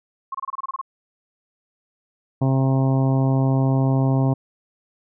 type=tone bursts; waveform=sine; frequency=1077 Hz; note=C6; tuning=50 cents sharp; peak=-24 dBFS; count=10; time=0.32-0.814 s; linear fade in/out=5 ms; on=26 ms; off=26 ms
type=harmonic tone; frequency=133.4 Hz; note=C3; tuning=34 cents sharp; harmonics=1 / 2 / 3 / 4 / 5 / 6 / 7 / 8; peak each=-17 / -22 / -31 / -32 / -30 / -34 / -34 / -39 dBFS; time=2.41-4.34 s; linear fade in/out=10 ms
effects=none